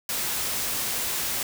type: noise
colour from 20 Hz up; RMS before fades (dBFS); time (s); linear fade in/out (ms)
white; -28; 0.09-1.43; 2
effects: none